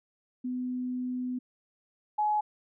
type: tone pair in turn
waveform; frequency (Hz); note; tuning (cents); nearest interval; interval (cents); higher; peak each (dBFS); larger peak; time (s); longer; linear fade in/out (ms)
sine; 251.1 / 844.6; B3 / G#5; +29 / +29; octave + major sixth; 2100; second; -30 / -24; second; 0.44-1.39 / 2.18-2.41; first; 10
effects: none